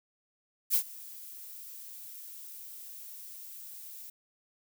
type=noise with ADSR envelope; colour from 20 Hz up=violet; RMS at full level=-24 dBFS; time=0.7-4.1 s; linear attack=48 ms; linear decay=79 ms; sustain=-22 dB; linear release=4 ms; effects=none